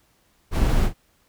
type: noise with echo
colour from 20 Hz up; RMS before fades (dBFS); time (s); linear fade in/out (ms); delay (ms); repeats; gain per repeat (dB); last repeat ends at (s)
brown; -19; 0.51-0.9; 50; 40; 1; -11; 0.94
effects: pink hiss -63 dBFS RMS until 1.28 s